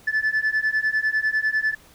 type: beating tone pair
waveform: sine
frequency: 1737 / 1747 Hz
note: A6 / A6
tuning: -23 / -13 cents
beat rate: 10 Hz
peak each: -21 dBFS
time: 0.07-1.75 s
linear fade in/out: 10 ms
effects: tanh soft clip ceiling -16 dBFS + pink hiss -52 dBFS RMS until 1.94 s